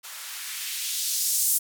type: noise with band-pass filter sweep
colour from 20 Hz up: violet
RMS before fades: -28 dBFS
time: 0.03-1.59 s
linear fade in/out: 20 ms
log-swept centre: 940 to 9200 Hz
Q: 1.1
effects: none